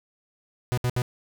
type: tone bursts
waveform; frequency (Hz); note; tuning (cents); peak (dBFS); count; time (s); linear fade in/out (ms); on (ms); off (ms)
45% pulse; 123.47; B2; 0; -22; 3; 0.72-1.019; 0; 55; 67
effects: none